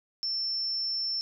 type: tone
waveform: sine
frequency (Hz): 5370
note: E8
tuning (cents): +31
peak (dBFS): -28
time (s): 0.23-1.21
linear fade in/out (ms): 0
effects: none